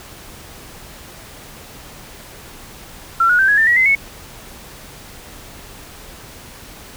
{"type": "tone with pitch steps", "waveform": "sine", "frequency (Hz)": [1356, 1453.3, 1557.6, 1669.4, 1789.3, 1917.7, 2055, 2203], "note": ["E6", "F#6", "G6", "G#6", "A6", "A#6", "C7", "C#7"], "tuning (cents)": [49, -31, -12, 9, 29, 49, -32, -11], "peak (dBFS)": -10, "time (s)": [3.2, 3.952], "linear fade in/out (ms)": 5, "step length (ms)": 94, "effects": ["pink hiss -38 dBFS RMS until 6.96 s"]}